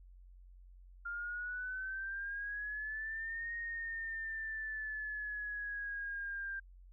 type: exponential two-way sweep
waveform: sine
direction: up then down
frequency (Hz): 1396.9 to 1864.7 to 1584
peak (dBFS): -38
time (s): 1.05-6.6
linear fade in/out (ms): 10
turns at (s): 3.54
effects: added 45 Hz sine -54 dBFS peak until 6.92 s